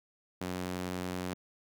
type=tone with high-pass filter; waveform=sawtooth; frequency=90.8 Hz; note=F#2; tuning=32 cents flat; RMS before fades=-37 dBFS; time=0.41-1.34 s; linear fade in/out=5 ms; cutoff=190 Hz; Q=1; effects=none